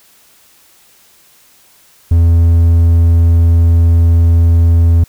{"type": "tone with hard clipping", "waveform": "triangle", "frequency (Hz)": 84.1, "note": "E2", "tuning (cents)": 35, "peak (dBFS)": -6, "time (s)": [2.11, 5.04], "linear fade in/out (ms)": 5, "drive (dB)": 6, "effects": ["white hiss -47 dBFS RMS until 5.08 s"]}